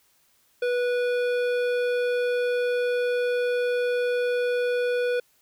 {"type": "tone with hard clipping", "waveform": "sine", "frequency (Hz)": 490, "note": "B4", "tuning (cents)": -14, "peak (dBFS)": -24, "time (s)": [0.62, 5.2], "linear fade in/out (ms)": 5, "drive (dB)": 13, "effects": ["white hiss -64 dBFS RMS until 5.41 s"]}